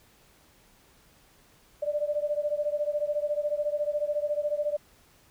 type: beating tone pair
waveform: sine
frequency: 587 / 601 Hz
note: D5 / D5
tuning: -1 / +40 cents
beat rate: 14 Hz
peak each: -28 / -30 dBFS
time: 1.82-4.77 s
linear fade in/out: 10 ms
effects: pink hiss -60 dBFS RMS until 5.3 s